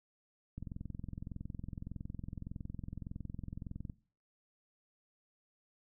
click train, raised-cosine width 5 ms, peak -30 dBFS, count 73, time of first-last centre 0.58-3.898 s, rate 21.7 Hz, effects noise-tail reverb RT60 0.4 s tail -19 dB re dry

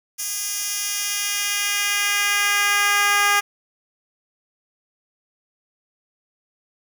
10% pulse tone with high-pass filter sweep, 407.5 Hz, G#4, 33 cents flat, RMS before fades -21 dBFS, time 0.18-3.41 s, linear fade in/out 20 ms, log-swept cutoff 6600 to 1000 Hz, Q 0.89, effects none

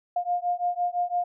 sine beating tone pair, 705 / 710.9 Hz, F5 / F5, +16 / +31 cents, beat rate 5.9 Hz, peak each -27 dBFS, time 0.16-1.24 s, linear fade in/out 5 ms, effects none

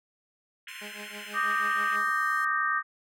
white band-pass noise, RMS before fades -43 dBFS, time 0.67-1.96 s, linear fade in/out 2 ms, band 1400 to 3200 Hz, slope 96 dB/octave
5% pulse tone with vibrato, 1046.5 Hz, C6, in tune, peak -35 dBFS, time 0.68-2.45 s, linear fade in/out 5 ms, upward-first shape triangle, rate 3 Hz, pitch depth 11 cents each way
15% pulse tone with tremolo, 207.7 Hz, G#3, in tune, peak -34 dBFS, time 0.81-2.1 s, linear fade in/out 10 ms, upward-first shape triangle, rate 6.2 Hz, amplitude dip 95%
sine chord, Eb major seventh, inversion third, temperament equal with one note detuned, 1174.7 / 1244.5 / 1568 / 1845.4 Hz, D6 / Eb6 / G6 / Bb6, 0 / 0 / 0 / -18 cents, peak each -30 dBFS, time 1.33-2.83 s, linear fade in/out 50 ms
effects none

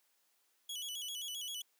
sawtooth tone with vibrato, 3150 Hz, G7, 8 cents sharp, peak -37 dBFS, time 0.69-1.62 s, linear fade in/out 5 ms, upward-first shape square, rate 7.6 Hz, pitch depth 97 cents each way, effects white hiss -75 dBFS RMS until 1.79 s + high-pass 300 Hz 12 dB/octave

